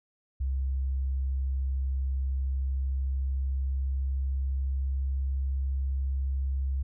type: tone with pitch glide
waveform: sine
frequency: 66.5 to 67.2 Hz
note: C2 to C2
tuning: +29 to +47 cents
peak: -26 dBFS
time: 0.4-6.83 s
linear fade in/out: 10 ms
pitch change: +18 cents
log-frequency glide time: 2.06-5.37 s
effects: none